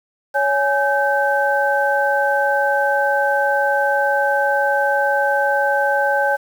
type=tone cluster; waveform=sine; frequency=561 / 833 / 1547 Hz; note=C#5 / G#5 / G6; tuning=+21 / +5 / -23 cents; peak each=-19 dBFS; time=0.34-6.37 s; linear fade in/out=20 ms; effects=7-bit